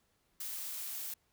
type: noise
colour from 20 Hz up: blue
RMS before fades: -41 dBFS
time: 0.4-1.14 s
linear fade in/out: 5 ms
effects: pink hiss -75 dBFS RMS until 1.32 s